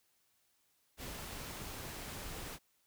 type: noise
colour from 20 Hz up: pink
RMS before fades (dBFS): -45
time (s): 0.97-2.59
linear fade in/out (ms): 50
effects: white hiss -75 dBFS RMS until 2.86 s